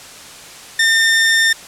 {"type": "tone", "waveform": "sawtooth", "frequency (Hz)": 1808, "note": "A6", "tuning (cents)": 47, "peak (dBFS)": -7, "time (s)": [0.79, 1.53], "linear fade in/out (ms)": 5, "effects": ["white hiss -36 dBFS RMS until 1.67 s", "low-pass 9000 Hz 12 dB/octave"]}